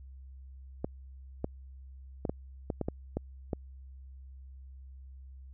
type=clicks; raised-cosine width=2 ms; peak=-18 dBFS; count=9; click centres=0.845 / 1.444 / 2.252 / 2.295 / 2.702 / 2.813 / 2.885 / 3.17 / 3.532 s; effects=added 66 Hz sine -46 dBFS peak until 5.53 s